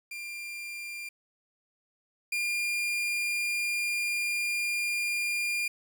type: tone pair in turn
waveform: 40% pulse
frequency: 2390 / 2407 Hz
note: D7 / D7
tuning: +30 / +42 cents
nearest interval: unison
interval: 12 cents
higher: second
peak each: -36 / -27 dBFS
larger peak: second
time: 0.11-1.09 / 2.32-5.68 s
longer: second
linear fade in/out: 5 ms
effects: 10-bit